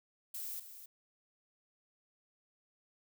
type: noise with echo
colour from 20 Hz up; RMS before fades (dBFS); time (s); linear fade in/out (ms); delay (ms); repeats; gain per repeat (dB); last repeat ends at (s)
violet; -42; 0.34-0.6; 5; 260; 1; -10; 0.86
effects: none